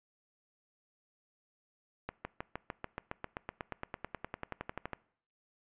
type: accelerating click train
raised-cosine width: 0.5 ms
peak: -22 dBFS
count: 26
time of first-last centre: 2.09-4.933 s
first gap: 160 ms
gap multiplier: 0.97
effects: noise-tail reverb RT60 0.6 s tail -22 dB re dry + resampled to 8000 Hz